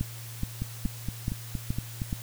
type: two click trains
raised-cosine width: 5 ms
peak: -16 / -18 dBFS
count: 6 / 7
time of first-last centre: 0.01-2.129 / 0.62-2.019 s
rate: 2.36 / 4.29 Hz
effects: added 115 Hz sine -40 dBFS peak until 2.22 s + white hiss -45 dBFS RMS until 2.22 s